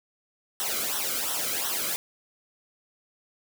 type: noise with flanger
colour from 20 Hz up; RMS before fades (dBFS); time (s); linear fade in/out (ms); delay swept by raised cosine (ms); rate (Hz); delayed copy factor
white; -29; 0.6-1.96; 0; 0.42 to 1.14; 2.8; -0.8
effects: none